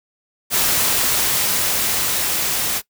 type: noise with level ramp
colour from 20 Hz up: white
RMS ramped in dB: -17 to -21 dBFS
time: 0.5-2.82 s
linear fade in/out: 50 ms
effects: noise-tail reverb RT60 0.1 s tail -20 dB re dry